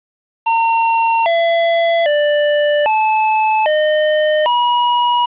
square tone with pitch steps, 912 / 673 / 590 / 869 / 612 / 967 Hz, A#5 / E5 / D5 / A5 / D#5 / B5, -38 / +36 / +8 / -22 / -29 / -37 cents, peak -12 dBFS, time 0.46-5.26 s, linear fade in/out 10 ms, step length 800 ms, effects resampled to 8000 Hz + 7-bit

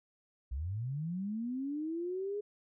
sine linear sweep, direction up, 58.3 to 419.3 Hz, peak -34 dBFS, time 0.51-2.41 s, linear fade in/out 10 ms, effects none

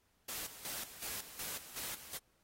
white noise with tremolo, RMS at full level -42 dBFS, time 0.28-2.18 s, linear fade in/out 10 ms, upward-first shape square, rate 2.7 Hz, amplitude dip 70%, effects pink hiss -75 dBFS RMS until 2.43 s + AAC 48 kbps

